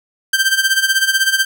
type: tone with tremolo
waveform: sawtooth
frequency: 1568 Hz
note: G6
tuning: in tune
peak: -6 dBFS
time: 0.33-1.45 s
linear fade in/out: 5 ms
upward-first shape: sine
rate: 16 Hz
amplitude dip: 75%
effects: none